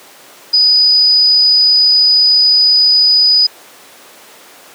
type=tone; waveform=sine; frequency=4967 Hz; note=D#8; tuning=4 cents flat; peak=-6 dBFS; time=0.53-3.47 s; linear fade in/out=10 ms; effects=pink hiss -38 dBFS RMS until 4.74 s + high-pass 400 Hz 12 dB/octave